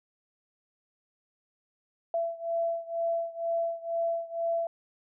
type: beating tone pair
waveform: sine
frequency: 670 / 672.1 Hz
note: E5 / E5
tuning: +28 / +33 cents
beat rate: 2.1 Hz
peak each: -30 / -32 dBFS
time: 2.14-4.67 s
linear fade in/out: 2 ms
effects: none